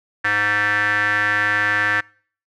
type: tone with band-pass filter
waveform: square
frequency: 103.83 Hz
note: G#2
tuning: in tune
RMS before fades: -19 dBFS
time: 0.24-2.01 s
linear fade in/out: 10 ms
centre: 1700 Hz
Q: 7.9
effects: noise-tail reverb RT60 0.5 s tail -26 dB re dry